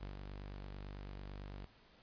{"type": "tone with ADSR envelope", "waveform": "sawtooth", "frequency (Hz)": 49, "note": "G1", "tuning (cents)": 0, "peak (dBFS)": -39, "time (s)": [0, 1.66], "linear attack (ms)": 24, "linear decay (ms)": 120, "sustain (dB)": -3, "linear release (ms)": 11, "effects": ["pink hiss -65 dBFS RMS until 2.02 s", "resampled to 11025 Hz"]}